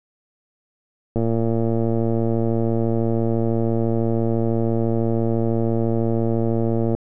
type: click train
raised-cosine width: 2 ms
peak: -9 dBFS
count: 661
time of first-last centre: 1.16-6.949 s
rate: 114 Hz
effects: none